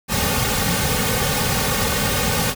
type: noise with comb filter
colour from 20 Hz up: pink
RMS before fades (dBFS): -20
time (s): 0.08-2.55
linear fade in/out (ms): 50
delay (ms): 3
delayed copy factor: -0.9
effects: none